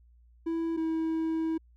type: tone pair in turn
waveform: triangle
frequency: 329.6 / 322.8 Hz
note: E4 / E4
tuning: 0 / -36 cents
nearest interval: unison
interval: 36 cents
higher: first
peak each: -26 / -25 dBFS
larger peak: second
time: 0.46-0.77 / 0.77-1.58 s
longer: second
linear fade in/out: 10 ms
effects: added 59 Hz sine -56 dBFS peak until 1.76 s